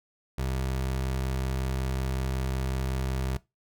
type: tone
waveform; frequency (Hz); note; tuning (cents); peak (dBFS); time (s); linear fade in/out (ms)
25% pulse; 65.41; C2; 0; -24; 0.38-3.37; 5
effects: noise-tail reverb RT60 0.2 s tail -19 dB re dry